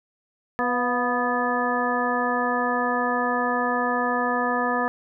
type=harmonic tone with a mistuned harmonic; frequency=246.6 Hz; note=B3; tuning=2 cents flat; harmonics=1 / 2 / 3 / 4 / 5 / 7; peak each=-28 / -28 / -28 / -28 / -28 / -28 dBFS; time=0.59-4.88 s; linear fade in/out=0 ms; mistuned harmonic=3; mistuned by=-44 cents; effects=none